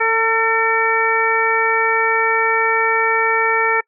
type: harmonic tone with a mistuned harmonic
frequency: 450 Hz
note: A4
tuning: 39 cents sharp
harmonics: 1 / 2 / 3 / 4 / 5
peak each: -20 / -20 / -20 / -20 / -20 dBFS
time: 0-3.81 s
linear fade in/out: 10 ms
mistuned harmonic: 5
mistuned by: +20 cents
effects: noise-tail reverb RT60 0.1 s tail -25 dB re dry